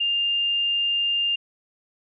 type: tone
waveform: sine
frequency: 2804 Hz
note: F7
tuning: 6 cents sharp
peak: -20 dBFS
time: 0-1.36 s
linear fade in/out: 10 ms
effects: none